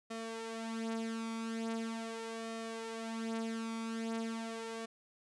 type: tone with flanger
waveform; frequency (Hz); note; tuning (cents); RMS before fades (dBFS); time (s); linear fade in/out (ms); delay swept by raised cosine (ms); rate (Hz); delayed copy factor
sawtooth; 226.2; A3; +48; -40; 0.1-4.86; 10; 1.6 to 5.3; 0.41; +0.65
effects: resampled to 22050 Hz